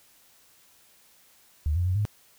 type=tone with pitch steps; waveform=sine; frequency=75.3 / 88.3 / 92 / 104.3 Hz; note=D2 / F2 / F#2 / G#2; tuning=+44 / +20 / -9 / +8 cents; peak=-22 dBFS; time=1.66-2.052 s; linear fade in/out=0 ms; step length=98 ms; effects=white hiss -59 dBFS RMS until 2.38 s